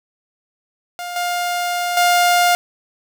sawtooth tone with level steps, 706 Hz, F5, 19 cents sharp, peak -22 / -15 / -8 dBFS, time 0.99-2.55 s, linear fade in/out 0 ms, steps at 1.16 / 1.97 s, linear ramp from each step 2 ms, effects none

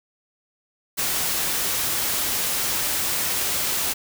white noise, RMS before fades -24 dBFS, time 0.97-3.94 s, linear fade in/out 20 ms, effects none

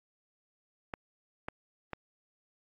clicks, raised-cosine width 0.5 ms, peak -21 dBFS, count 3, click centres 0.938 / 1.485 / 1.933 s, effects AAC 32 kbps

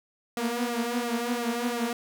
sawtooth tone with flanger, 238.1 Hz, A#3, 37 cents sharp, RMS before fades -29 dBFS, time 0.37-1.93 s, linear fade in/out 2 ms, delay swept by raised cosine 1.5 to 6.9 ms, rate 2.9 Hz, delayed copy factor +0.7, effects none

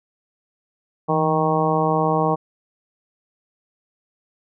harmonic tone with a mistuned harmonic, 156.6 Hz, D#3, 11 cents sharp, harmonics 1 / 2 / 3 / 4 / 5 / 6 / 7, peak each -23 / -26 / -23 / -25 / -23 / -26 / -25 dBFS, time 1.08-2.36 s, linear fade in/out 20 ms, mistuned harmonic 1, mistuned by +66 cents, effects none

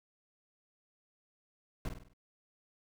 brown noise with echo, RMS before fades -36 dBFS, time 1.85-1.89 s, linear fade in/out 2 ms, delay 49 ms, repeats 5, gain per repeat -6 dB, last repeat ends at 2.135 s, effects none

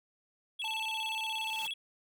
triangle tone with vibrato, 2977 Hz, F#7, 10 cents sharp, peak -33 dBFS, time 0.59-1.74 s, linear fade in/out 10 ms, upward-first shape square, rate 17 Hz, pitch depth 200 cents each way
square tone, 880 Hz, A5, in tune, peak -39 dBFS, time 0.64-1.66 s, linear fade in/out 2 ms
white noise with exponential growth, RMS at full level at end -45 dBFS, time 1.11-1.67 s, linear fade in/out 2 ms, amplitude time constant 120 ms
effects none

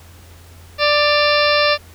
harmonic tone with a mistuned harmonic, 590 Hz, D5, 8 cents sharp, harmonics 1 / 2 / 3 / 4 / 5 / 6 / 7 / 8 / 9, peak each -16 / -19 / -21 / -22 / -23 / -24 / -24 / -25 / -26 dBFS, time 0.78-1.78 s, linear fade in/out 50 ms, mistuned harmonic 5, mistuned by -110 cents, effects added 85 Hz sine -41 dBFS peak until 1.94 s + pink hiss -46 dBFS RMS until 1.94 s

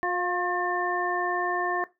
harmonic tone with a mistuned harmonic, 358.2 Hz, F4, 44 cents sharp, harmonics 1 / 2 / 3 / 5, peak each -30 / -30 / -30 / -30 dBFS, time 0.03-1.84 s, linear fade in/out 0 ms, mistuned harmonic 2, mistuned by -25 cents, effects noise-tail reverb RT60 0.2 s tail -17 dB re dry

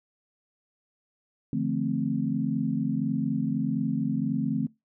sine chord, D minor seventh, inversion none, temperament equal with one note detuned, 146.83 / 170.92 / 220 / 261.6 Hz, D3 / F3 / A3 / C4, 0 / -37 / 0 / 0 cents, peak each -31 / -32 / -29 / -29 dBFS, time 1.53-4.67 s, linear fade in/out 2 ms, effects noise-tail reverb RT60 0.2 s tail -21 dB re dry

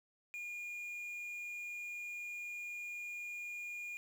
triangle tone with quantisation, 2428 Hz, D#7, 43 cents flat, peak -40 dBFS, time 0.34-3.97 s, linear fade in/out 0 ms, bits 10, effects none

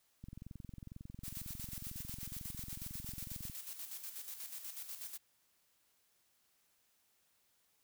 click train, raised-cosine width 5 ms, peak -36 dBFS, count 73, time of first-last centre 0.24-3.498 s, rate 22.1 Hz
blue noise with tremolo, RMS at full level -45 dBFS, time 1.23-5.18 s, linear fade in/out 20 ms, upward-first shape square, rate 8.2 Hz, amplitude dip 55%
effects white hiss -75 dBFS RMS until 7.83 s

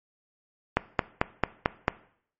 click train, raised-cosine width 0.5 ms, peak -5 dBFS, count 6, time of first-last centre 0.77-1.881 s, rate 4.5 Hz, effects noise-tail reverb RT60 0.6 s tail -18 dB re dry + MP3 32 kbps

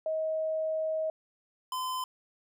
sine / square tone pair in turn, 633 / 1023.5 Hz, D#5 / C6, +30 / -38 cents, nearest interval minor sixth, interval 832 cents, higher second, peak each -28 / -32 dBFS, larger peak first, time 0.06-1.1 / 1.72-2.04 s, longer first, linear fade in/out 2 ms, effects none

